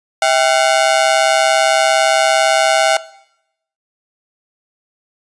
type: ring-modulated tone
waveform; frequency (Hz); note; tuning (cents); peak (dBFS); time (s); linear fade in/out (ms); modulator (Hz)
sawtooth; 718; F5; +48; -4; 0.22-2.97; 2; 68.8
effects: noise-tail reverb RT60 0.8 s tail -19 dB re dry + resampled to 22050 Hz